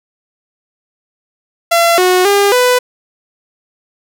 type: tone with pitch steps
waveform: sawtooth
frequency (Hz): 679 / 365.7 / 402.9 / 497.7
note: F5 / F#4 / G4 / B4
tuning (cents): -49 / -20 / +48 / +13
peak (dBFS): -4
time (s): 1.71-2.79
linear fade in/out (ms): 10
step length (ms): 270
effects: none